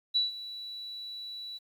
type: tone with ADSR envelope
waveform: sine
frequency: 3940 Hz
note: B7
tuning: 5 cents flat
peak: -22 dBFS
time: 0.14-1.59 s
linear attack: 21 ms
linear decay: 150 ms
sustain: -16 dB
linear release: 25 ms
effects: 10-bit